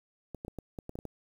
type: clicks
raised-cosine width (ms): 2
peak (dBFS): -26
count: 9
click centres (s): 0.347 / 0.449 / 0.481 / 0.587 / 0.788 / 0.894 / 0.955 / 0.989 / 1.053
effects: 9-bit

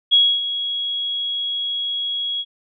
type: tone with ADSR envelope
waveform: sine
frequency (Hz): 3322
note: G#7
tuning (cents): 0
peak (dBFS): -9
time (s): 0.11-2.45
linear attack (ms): 24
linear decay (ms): 270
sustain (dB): -12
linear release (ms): 49
effects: none

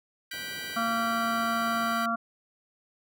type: chord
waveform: 25% pulse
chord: G major seventh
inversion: third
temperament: just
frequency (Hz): 1470 / 1568 / 1960 / 2352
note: F#6 / G6 / B6 / D7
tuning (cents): -12 / 0 / -14 / +2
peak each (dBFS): -40 / -35 / -36 / -40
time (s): 0.31-2.06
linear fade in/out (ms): 5
type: band-pass noise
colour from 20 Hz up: pink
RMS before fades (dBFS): -49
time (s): 0.33-1.94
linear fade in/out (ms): 5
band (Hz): 160 to 910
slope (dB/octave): 12
type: harmonic tone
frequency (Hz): 229.8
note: A#3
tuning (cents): -25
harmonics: 1 / 3 / 5 / 6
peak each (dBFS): -32 / -32 / -31 / -30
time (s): 0.76-2.16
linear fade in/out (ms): 10
effects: none

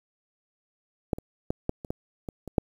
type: clicks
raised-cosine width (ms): 2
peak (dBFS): -10 / -24 / -13 / -12 / -24 / -16 / -21 / -24 / -7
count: 9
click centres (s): 1.132 / 1.185 / 1.505 / 1.694 / 1.848 / 1.905 / 2.288 / 2.477 / 2.582
effects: 8-bit

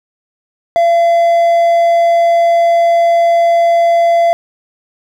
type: tone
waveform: triangle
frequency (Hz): 680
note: F5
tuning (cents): -46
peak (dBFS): -5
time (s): 0.76-4.33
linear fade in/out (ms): 0
effects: none

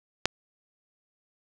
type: click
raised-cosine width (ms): 0.2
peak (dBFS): -4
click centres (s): 0.256
effects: none

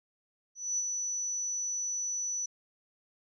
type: tone with ADSR envelope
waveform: sine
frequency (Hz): 5950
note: F#8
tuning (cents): +9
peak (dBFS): -27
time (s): 0.55-2.46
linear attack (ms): 230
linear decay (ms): 38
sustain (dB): -4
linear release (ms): 6
effects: none

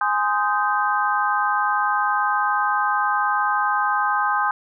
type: chord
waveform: sine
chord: Ab major seventh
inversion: none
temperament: just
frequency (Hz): 830.6 / 1038.3 / 1245.9 / 1557.4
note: Ab5 / C6 / Eb6 / G6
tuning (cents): 0 / -14 / +2 / -12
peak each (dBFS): -23 / -24 / -23 / -24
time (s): 0.01-4.51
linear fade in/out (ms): 2
effects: none

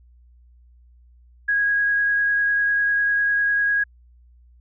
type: tone with vibrato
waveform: sine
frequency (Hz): 1649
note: G#6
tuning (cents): -13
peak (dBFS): -17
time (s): 1.48-3.84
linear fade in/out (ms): 10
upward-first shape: sine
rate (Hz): 10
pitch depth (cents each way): 11
effects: added 60 Hz sine -49 dBFS peak until 4.6 s

